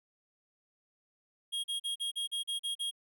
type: tone bursts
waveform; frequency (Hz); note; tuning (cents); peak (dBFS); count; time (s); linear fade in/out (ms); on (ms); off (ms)
square; 3264; G#7; -31; -33; 9; 1.52-2.912; 20; 120; 39
effects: none